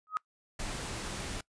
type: tone with exponential growth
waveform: sine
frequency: 1263 Hz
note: D#6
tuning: 26 cents sharp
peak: -24 dBFS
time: 0.07-0.17 s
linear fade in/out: 0 ms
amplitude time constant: 20 ms
type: noise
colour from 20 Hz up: pink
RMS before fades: -38 dBFS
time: 0.59-1.41 s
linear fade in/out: 5 ms
effects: noise-tail reverb RT60 0.1 s tail -22 dB re dry + resampled to 22050 Hz